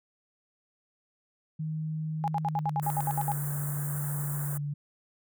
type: tone with pitch glide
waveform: sine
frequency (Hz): 156.5 to 145.18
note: D#3 to D3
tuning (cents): +10 to -20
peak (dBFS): -30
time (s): 1.59-4.74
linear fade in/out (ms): 10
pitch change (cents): -130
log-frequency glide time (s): 2.41-3.09
type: tone bursts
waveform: sine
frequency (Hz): 823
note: G#5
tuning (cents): -16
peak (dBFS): -26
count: 11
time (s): 2.24-3.318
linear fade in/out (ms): 0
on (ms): 38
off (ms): 66
type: band-stop noise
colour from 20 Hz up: white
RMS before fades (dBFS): -38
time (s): 2.82-4.58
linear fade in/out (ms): 10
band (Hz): 1700 to 7800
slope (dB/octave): 48
effects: none